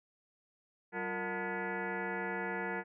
sine tone with frequency modulation, 622.3 Hz, D#5, in tune, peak -34 dBFS, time 0.92-2.84 s, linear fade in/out 50 ms, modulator 271 Hz, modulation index 5.2, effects none

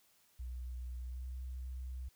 sine tone with pitch glide, 61.74 to 63.66 Hz, B1 to C2, 0 to -47 cents, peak -40 dBFS, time 0.39-2.09 s, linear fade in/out 10 ms, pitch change +53 cents, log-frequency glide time 1.05-1.3 s, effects white hiss -70 dBFS RMS until 2.15 s

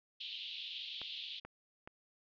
pink band-pass noise, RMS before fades -45 dBFS, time 0.2-1.4 s, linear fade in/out 10 ms, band 2900 to 3900 Hz, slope 48 dB/octave
clicks, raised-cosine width 0.5 ms, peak -33 dBFS, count 3, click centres 1.016 / 1.45 / 1.875 s
effects none

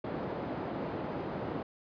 white band-pass noise, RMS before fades -37 dBFS, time 0.04-1.63 s, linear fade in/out 5 ms, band 110 to 580 Hz, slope 12 dB/octave, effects resampled to 11025 Hz

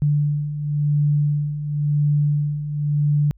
sine beating tone pair, 146.3 / 147.25 Hz, D3 / D3, -6 / +5 cents, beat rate 0.95 Hz, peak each -24 / -18 dBFS, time 0.02-3.31 s, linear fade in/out 0 ms, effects added 50 Hz sine -48 dBFS peak until 3.37 s

